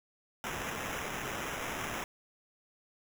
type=noise with sample-and-hold; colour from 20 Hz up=white; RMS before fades=-38 dBFS; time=0.44-2.04 s; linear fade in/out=0 ms; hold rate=4410 Hz; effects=none